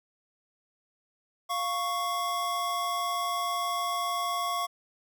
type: tone pair together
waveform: square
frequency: 698.5 / 1108.8 Hz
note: F5 / C#6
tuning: 0 / 0 cents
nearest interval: minor sixth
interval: 800 cents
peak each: -34 / -30 dBFS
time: 1.49-4.67 s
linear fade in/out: 20 ms
effects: none